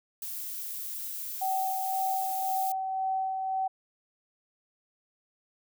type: noise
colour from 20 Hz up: violet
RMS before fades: -37 dBFS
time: 0.22-2.72 s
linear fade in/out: 2 ms
type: tone with tremolo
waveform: sine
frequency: 763 Hz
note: G5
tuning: 47 cents flat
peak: -26 dBFS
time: 1.41-3.68 s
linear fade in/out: 10 ms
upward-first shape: sine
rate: 1.9 Hz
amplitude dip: 35%
effects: none